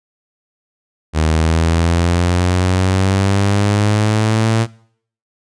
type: exponential sweep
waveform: sawtooth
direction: up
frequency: 77.78 to 113.9 Hz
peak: -8 dBFS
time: 1.13-4.67 s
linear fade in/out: 50 ms
effects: noise-tail reverb RT60 0.6 s tail -22 dB re dry + resampled to 22050 Hz